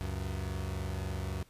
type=tone pair together; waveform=35% pulse; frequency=70.6 / 94.24 Hz; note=C#2 / F#2; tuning=+32 / +32 cents; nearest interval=perfect fourth; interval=500 cents; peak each=-35 / -35 dBFS; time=0.01-1.43 s; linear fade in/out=0 ms; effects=pink hiss -64 dBFS RMS until 1.49 s + resampled to 32000 Hz